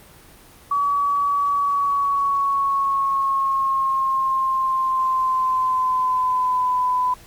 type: tone with pitch glide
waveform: sine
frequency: 1138 to 1002.2 Hz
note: C#6 to B5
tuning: +45 to +25 cents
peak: -17 dBFS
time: 0.71-7.14 s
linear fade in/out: 5 ms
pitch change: -220 cents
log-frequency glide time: 1.51-6.73 s
effects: pink hiss -47 dBFS RMS until 7.26 s + Opus 32 kbps